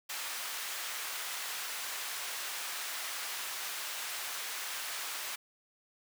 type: high-pass noise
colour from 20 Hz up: pink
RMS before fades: -39 dBFS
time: 0.09-5.36 s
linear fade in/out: 10 ms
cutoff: 1200 Hz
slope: 12 dB/octave
effects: none